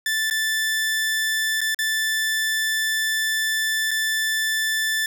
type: tone with dropouts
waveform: sawtooth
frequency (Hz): 1760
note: A6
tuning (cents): 0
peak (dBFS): -17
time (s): 0.06-5.06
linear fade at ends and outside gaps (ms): 2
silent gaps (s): 0.3-0.309 / 1.607-1.614 / 1.746-1.789 / 3.909-3.913
effects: none